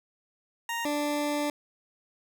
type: tone pair in turn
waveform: 20% pulse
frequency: 932.3 / 293.7 Hz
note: A#5 / D4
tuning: 0 / 0 cents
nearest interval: octave + minor sixth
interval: 2000 cents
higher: first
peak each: -25 / -22 dBFS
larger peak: second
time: 0.69-0.85 / 0.85-1.5 s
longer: second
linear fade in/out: 2 ms
effects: none